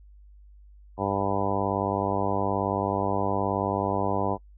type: harmonic tone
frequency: 98.9 Hz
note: G2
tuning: 16 cents sharp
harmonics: 1 / 2 / 3 / 4 / 5 / 6 / 7 / 8 / 9 / 10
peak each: -33 / -33 / -33 / -33 / -33 / -33 / -33 / -33 / -33 / -33 dBFS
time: 0.97-4.38 s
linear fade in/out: 50 ms
effects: noise-tail reverb RT60 0.1 s tail -25 dB re dry + added 50 Hz sine -48 dBFS peak until 4.57 s